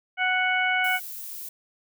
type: harmonic tone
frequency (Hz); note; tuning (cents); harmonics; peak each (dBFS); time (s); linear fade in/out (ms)
740; F#5; 0; 1 / 2 / 3 / 4; -27 / -25 / -25 / -33; 0.17-1; 50
type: noise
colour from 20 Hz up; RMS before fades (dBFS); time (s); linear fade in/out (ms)
violet; -37; 0.84-1.49; 5
effects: none